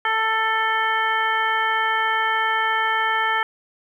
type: harmonic tone with a mistuned harmonic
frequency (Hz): 443.1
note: A4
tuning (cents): +12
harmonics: 1 / 2 / 3 / 4 / 5 / 7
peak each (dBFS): -34 / -23 / -24 / -23 / -28 / -31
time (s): 0.05-3.43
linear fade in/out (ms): 2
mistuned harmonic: 5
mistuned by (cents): -17
effects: 9-bit